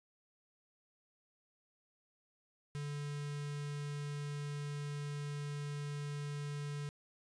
square tone with notch filter, 145.3 Hz, D3, 18 cents flat, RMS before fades -41 dBFS, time 2.75-6.89 s, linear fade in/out 0 ms, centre 670 Hz, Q 1.1, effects resampled to 22050 Hz

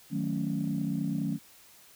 sine chord, D# half-diminished seventh, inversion none, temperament equal, 155.56 / 185 / 220 / 277.2 Hz, D#3 / F#3 / A3 / C#4, 0 / 0 / 0 / 0 cents, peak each -33 dBFS, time 0.1-1.39 s, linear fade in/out 50 ms, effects tanh soft clip ceiling -20 dBFS + white hiss -56 dBFS RMS until 1.95 s

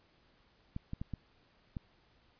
clicks, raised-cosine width 5 ms, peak -26 dBFS, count 5, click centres 0.764 / 0.934 / 1.015 / 1.137 / 1.768 s, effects pink hiss -68 dBFS RMS until 2.39 s + resampled to 11025 Hz

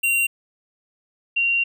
square / sine tone pair in turn, 2760 / 2760 Hz, F7 / F7, -21 / -21 cents, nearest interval unison, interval 0 cents, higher neither, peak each -18 / -17 dBFS, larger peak second, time 0.03-0.27 / 1.36-1.64 s, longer second, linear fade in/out 10 ms, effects none

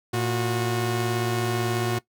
sawtooth tone pair together, 115.03 / 363.4 Hz, A#2 / F#4, -23 / -31 cents, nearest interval octave + minor sixth, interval 1992 cents, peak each -22 dBFS, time 0.13-1.99 s, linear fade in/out 10 ms, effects noise-tail reverb RT60 0.1 s tail -18 dB re dry

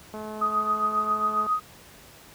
click train, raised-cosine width 1 ms, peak -24 dBFS, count 286, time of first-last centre 0.14-1.466 s, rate 215 Hz
sine tone with tremolo, 1251 Hz, D#6, 9 cents sharp, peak -19 dBFS, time 0.41-1.6 s, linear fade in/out 10 ms, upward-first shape triangle, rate 7.4 Hz, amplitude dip 75%
effects pink hiss -49 dBFS RMS until 2.34 s + high-pass 60 Hz 12 dB/octave

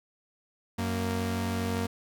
sawtooth tone pair together, 92.5 / 232 Hz, F#2 / A#3, 0 / -8 cents, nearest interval octave + major third, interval 1592 cents, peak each -27 dBFS, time 0.78-1.87 s, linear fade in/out 10 ms, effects none

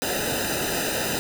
pink noise with comb filter, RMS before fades -26 dBFS, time 0.02-1.19 s, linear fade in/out 0 ms, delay 0.9 ms, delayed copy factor -1, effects none

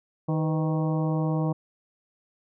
harmonic tone with a mistuned harmonic, 156.8 Hz, D#3, 14 cents sharp, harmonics 1 / 2 / 3 / 4 / 5 / 6 / 7, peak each -24 / -30 / -34 / -36 / -38 / -40 / -41 dBFS, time 0.28-1.53 s, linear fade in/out 10 ms, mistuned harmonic 3, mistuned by +87 cents, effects none

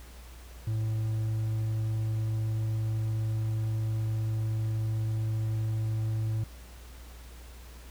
triangle tone, 110 Hz, A2, in tune, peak -25 dBFS, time 0.67-6.44 s, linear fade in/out 5 ms, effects added 60 Hz sine -45 dBFS peak until 7.9 s + pink hiss -53 dBFS RMS until 7.9 s

